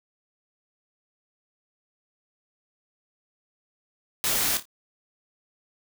white noise with echo, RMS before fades -25 dBFS, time 4.24-4.57 s, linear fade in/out 0 ms, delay 28 ms, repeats 3, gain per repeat -10 dB, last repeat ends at 4.654 s, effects none

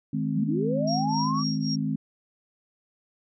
sine chord, Ab major, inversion second, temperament equal with one note detuned, 155.56 / 211.6 / 261.6 Hz, Eb3 / Ab3 / C4, 0 / +33 / 0 cents, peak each -29 dBFS, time 0.13-1.96 s, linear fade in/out 5 ms
sine linear sweep, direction up, 137.6 to 1174.7 Hz, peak -26 dBFS, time 0.33-1.44 s, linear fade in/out 50 ms
sine tone with tremolo, 5580 Hz, F8, 2 cents flat, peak -28 dBFS, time 0.87-1.76 s, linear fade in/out 10 ms, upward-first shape triangle, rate 3.8 Hz, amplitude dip 100%
effects none

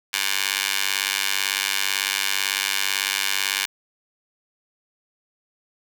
15% pulse tone with high-pass filter, 98 Hz, G2, in tune, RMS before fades -24 dBFS, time 0.13-3.66 s, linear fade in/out 10 ms, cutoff 2300 Hz, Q 1.1, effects none

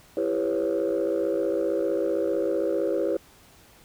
sine chord, C# half-diminished seventh, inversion first, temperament just, 332.6 / 399.1 / 498.9 / 554.4 Hz, E4 / G4 / B4 / C#5, +16 / +31 / +17 / 0 cents, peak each -27 dBFS, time 0.17-3.17 s, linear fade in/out 2 ms, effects tanh soft clip ceiling -17 dBFS + pink hiss -54 dBFS RMS until 3.84 s

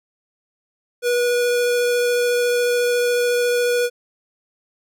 square tone with vibrato, 485.3 Hz, B4, 30 cents flat, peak -17 dBFS, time 1.02-3.9 s, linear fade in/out 50 ms, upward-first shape sine, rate 14 Hz, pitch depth 8 cents each way, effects none

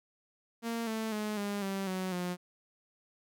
sawtooth tone with pitch steps, 230.9 / 221.2 / 212 / 203.1 / 194.61 / 186.47 / 178.67 Hz, A#3 / A3 / G#3 / G#3 / G3 / F#3 / F3, -16 / +9 / +36 / -38 / -12 / +14 / +40 cents, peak -29 dBFS, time 0.62-2.37 s, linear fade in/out 50 ms, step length 250 ms, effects none

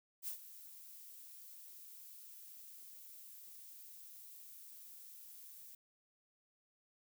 violet noise with ADSR envelope, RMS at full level -41 dBFS, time 0.22-5.75 s, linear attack 56 ms, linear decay 96 ms, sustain -14 dB, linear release 4 ms, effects none

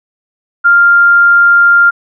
sine tone, 1396.9 Hz, F6, in tune, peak -3 dBFS, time 0.64-1.91 s, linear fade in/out 20 ms, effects none

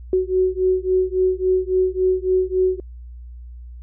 sine beating tone pair, 370 / 373.6 Hz, F#4 / F#4, 0 / +17 cents, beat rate 3.6 Hz, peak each -19 dBFS, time 0.13-2.8 s, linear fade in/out 2 ms, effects added 60 Hz sine -34 dBFS peak until 3.82 s

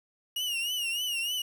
40% pulse tone with vibrato, 2861 Hz, F7, 41 cents sharp, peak -28 dBFS, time 0.36-1.42 s, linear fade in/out 5 ms, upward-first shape triangle, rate 3.3 Hz, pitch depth 110 cents each way, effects 9-bit

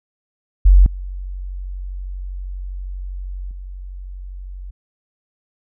sine tone with level steps, 46.25 Hz, F#1, in tune, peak -5 / -25 / -29 dBFS, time 0.65-4.71 s, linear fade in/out 10 ms, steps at 0.86 / 3.51 s, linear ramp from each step 2 ms, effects none

